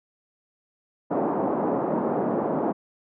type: band-pass noise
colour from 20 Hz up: pink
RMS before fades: -25 dBFS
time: 1.1-2.73 s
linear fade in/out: 20 ms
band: 200 to 920 Hz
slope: 24 dB/octave
effects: none